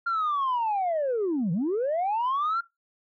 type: linear two-way sweep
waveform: sine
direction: down then up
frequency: 1400 to 154.5 to 1400 Hz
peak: -22 dBFS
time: 0.06-2.61 s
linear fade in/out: 10 ms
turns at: 1.52 s
effects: noise-tail reverb RT60 0.2 s tail -21 dB re dry + tanh soft clip ceiling -21 dBFS